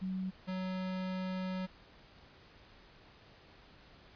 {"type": "tone pair in turn", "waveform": ["sine", "square"], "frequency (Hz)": [187.6, 186.09], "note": ["F#3", "F#3"], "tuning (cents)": [24, 10], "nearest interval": "unison", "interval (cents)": 14, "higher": "first", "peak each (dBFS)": [-34, -36], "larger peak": "first", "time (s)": [[0.01, 0.31], [0.47, 1.67]], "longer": "second", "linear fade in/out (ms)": 20, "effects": ["pink hiss -59 dBFS RMS until 4.15 s", "resampled to 11025 Hz"]}